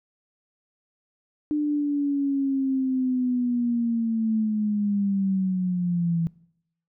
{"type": "linear sweep", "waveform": "sine", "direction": "down", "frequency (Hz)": [300.3, 164.81], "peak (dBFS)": -21, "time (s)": [1.51, 6.27], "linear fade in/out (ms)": 0, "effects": ["noise-tail reverb RT60 0.7 s tail -22 dB re dry"]}